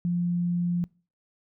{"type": "tone", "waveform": "sine", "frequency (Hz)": 174.61, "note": "F3", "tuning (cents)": 0, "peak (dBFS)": -23, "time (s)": [0.05, 0.84], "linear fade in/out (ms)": 0, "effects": ["noise-tail reverb RT60 0.4 s tail -26 dB re dry"]}